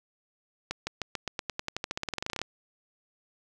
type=accelerating click train; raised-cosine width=0.2 ms; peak=-14 dBFS; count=24; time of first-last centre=0.71-2.416 s; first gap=160 ms; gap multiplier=0.92; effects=none